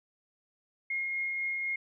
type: tone with tremolo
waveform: sine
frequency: 2145 Hz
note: C7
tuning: 42 cents sharp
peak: -29 dBFS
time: 0.9-1.76 s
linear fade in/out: 5 ms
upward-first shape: triangle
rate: 4 Hz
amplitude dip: 25%
effects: none